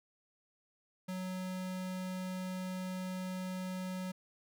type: tone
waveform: square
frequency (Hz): 185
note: F#3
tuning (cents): 0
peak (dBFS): -38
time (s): 1.08-4.12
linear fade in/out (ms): 10
effects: none